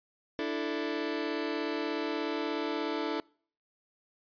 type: chord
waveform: sawtooth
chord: D suspended second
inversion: none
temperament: just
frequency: 293.7 / 330.4 / 440.5 Hz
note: D4 / E4 / A4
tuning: 0 / +4 / +2 cents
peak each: -31 dBFS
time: 0.39-3.2 s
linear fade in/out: 0 ms
effects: noise-tail reverb RT60 0.5 s tail -26 dB re dry + resampled to 11025 Hz